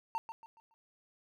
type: tone with echo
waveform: triangle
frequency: 906 Hz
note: A#5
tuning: 50 cents flat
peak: -30 dBFS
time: 0.15-0.18 s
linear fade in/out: 0 ms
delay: 140 ms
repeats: 4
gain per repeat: -9 dB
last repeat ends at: 0.74 s
effects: none